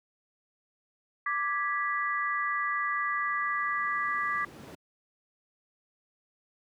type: chord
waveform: sine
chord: G# diminished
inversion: second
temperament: equal with one note detuned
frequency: 1174.7 / 1661.2 / 1963 Hz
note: D6 / G#6 / B6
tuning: 0 / 0 / -11 cents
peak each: -30 / -34 / -32 dBFS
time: 1.26-4.45 s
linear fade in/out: 5 ms
type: noise with exponential growth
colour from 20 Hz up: brown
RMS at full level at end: -37 dBFS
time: 1.8-4.75 s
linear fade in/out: 2 ms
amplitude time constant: 640 ms
effects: high-pass 200 Hz 12 dB/octave